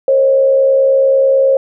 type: tone with frequency modulation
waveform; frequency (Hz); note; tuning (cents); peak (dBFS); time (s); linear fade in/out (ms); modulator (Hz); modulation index
sine; 538; C5; +48; -7; 0.08-1.57; 2; 69.2; 0.43
effects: none